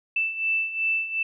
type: beating tone pair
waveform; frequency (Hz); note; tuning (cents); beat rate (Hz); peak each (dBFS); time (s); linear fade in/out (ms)
sine; 2648 / 2650.7; E7 / E7; +7 / +9; 2.7; -29 / -24; 0.16-1.23; 5
effects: none